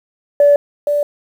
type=tone pair in turn; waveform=sine; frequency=577 / 583.7 Hz; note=D5 / D5; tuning=-31 / -11 cents; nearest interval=unison; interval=20 cents; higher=second; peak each=-5 / -12 dBFS; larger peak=first; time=0.4-0.56 / 0.87-1.03 s; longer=neither; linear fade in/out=2 ms; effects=tanh soft clip ceiling -2 dBFS + 7-bit